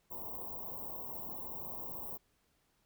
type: band-stop noise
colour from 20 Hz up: white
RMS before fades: -43 dBFS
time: 0.1-2.18 s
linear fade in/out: 20 ms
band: 1100 to 15000 Hz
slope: 96 dB/octave
effects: pink hiss -75 dBFS RMS until 2.85 s